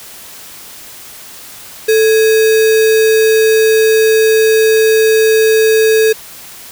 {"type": "tone with sample-and-hold", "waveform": "sine", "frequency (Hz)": 440, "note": "A4", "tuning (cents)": 0, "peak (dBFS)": -6, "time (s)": [1.88, 6.13], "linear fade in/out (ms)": 10, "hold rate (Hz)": 2100, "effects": ["white hiss -33 dBFS RMS until 6.71 s"]}